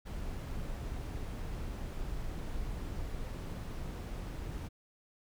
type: noise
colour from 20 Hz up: brown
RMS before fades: -39 dBFS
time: 0.05-4.69 s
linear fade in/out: 20 ms
effects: none